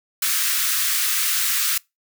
white high-pass noise, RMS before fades -21 dBFS, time 0.22-1.78 s, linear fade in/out 5 ms, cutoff 1200 Hz, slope 48 dB/octave, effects noise-tail reverb RT60 0.2 s tail -24 dB re dry

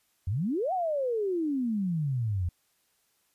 sine exponential two-way sweep, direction up then down, 83.5 to 772 to 83.5 Hz, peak -26 dBFS, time 0.27-2.49 s, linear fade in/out 5 ms, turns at 0.73 s, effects white hiss -71 dBFS RMS until 3.34 s + resampled to 32000 Hz

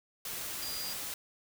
sine tone in noise, 4819 Hz, D8, 44 cents sharp, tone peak -39 dBFS, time 0.62-0.93 s, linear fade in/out 2 ms, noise white, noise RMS -39 dBFS, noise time 0.25-1.14 s, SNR -3 dB, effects none

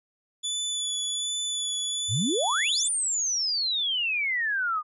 25% pulse tone with vibrato, 3458 Hz, A7, 31 cents flat, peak -23 dBFS, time 0.43-2.89 s, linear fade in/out 20 ms, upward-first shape sine, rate 1.3 Hz, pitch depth 19 cents each way
sine exponential two-way sweep, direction up then down, 85.9 to 9397 to 1196 Hz, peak -24 dBFS, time 2.08-4.83 s, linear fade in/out 50 ms, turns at 2.89 s
effects resampled to 32000 Hz

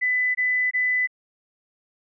sine tone bursts, 2000 Hz, B6, 21 cents sharp, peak -19 dBFS, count 3, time 0.01-1.074 s, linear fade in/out 20 ms, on 340 ms, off 22 ms, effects none

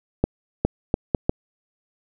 accelerating click train, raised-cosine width 2 ms, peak -4 dBFS, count 5, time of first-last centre 0.24-1.295 s, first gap 410 ms, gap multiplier 0.71, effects none

